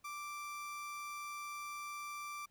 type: tone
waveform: 30% pulse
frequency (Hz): 1174.7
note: D6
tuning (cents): 0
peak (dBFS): -40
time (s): 0.04-2.46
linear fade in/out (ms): 10
effects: pink hiss -75 dBFS RMS until 2.5 s